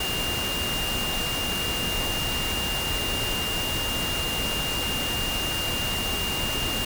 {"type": "tone in noise", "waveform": "sine", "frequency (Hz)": 2811, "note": "F7", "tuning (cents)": 11, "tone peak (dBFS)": -28, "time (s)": [0, 6.85], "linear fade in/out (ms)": 5, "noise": "pink", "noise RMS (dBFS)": -29, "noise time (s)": [0, 6.85], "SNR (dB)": -2, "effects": []}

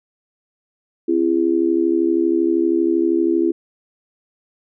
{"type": "tone with amplitude modulation", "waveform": "sine", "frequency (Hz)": 335.1, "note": "E4", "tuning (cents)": 29, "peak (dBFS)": -10, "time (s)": [1.08, 3.52], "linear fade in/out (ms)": 10, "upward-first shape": "sine", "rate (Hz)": 72.7, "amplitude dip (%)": 90, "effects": []}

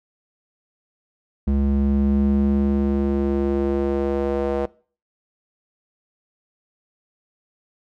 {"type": "tone with band-pass filter sweep", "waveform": "square", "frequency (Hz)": 69.3, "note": "C#2", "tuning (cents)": 0, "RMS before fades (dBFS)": -20, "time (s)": [1.47, 4.66], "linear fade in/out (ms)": 5, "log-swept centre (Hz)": [150, 530], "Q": 2.2, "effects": ["noise-tail reverb RT60 0.4 s tail -21 dB re dry"]}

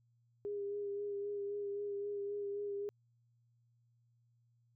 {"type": "tone with vibrato", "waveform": "sine", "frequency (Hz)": 405.9, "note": "G#4", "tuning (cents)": -40, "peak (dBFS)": -37, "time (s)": [0.45, 2.89], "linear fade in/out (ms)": 0, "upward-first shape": "sine", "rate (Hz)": 3.8, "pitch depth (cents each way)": 22, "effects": ["added 118 Hz sine -70 dBFS peak until 4.75 s"]}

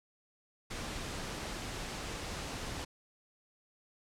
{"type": "noise", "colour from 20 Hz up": "pink", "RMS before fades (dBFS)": -40, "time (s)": [0.7, 2.85], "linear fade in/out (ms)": 10, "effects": ["low-pass 8000 Hz 12 dB/octave"]}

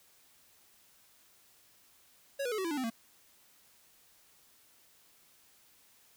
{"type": "tone with pitch steps", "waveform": "square", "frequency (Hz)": [554.4, 488.2, 430, 378.7, 333.5, 293.7, 258.6, 227.8], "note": ["C#5", "B4", "A4", "F#4", "E4", "D4", "C4", "A#3"], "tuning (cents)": [0, -20, -40, 40, 20, 0, -20, -40], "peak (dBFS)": -33, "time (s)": [2.39, 2.902], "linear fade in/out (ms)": 10, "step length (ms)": 64, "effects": ["white hiss -64 dBFS RMS until 6.16 s"]}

